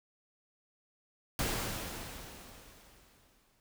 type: noise with exponential decay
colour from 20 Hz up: pink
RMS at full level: -32 dBFS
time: 1.39-3.6 s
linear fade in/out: 1 ms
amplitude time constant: 480 ms
effects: none